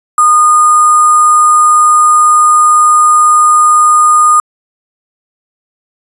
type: tone with sample-and-hold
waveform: sine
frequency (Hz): 1219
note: D#6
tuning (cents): -36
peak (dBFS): -3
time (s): 0.18-4.4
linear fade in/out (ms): 2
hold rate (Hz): 8820
effects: resampled to 24000 Hz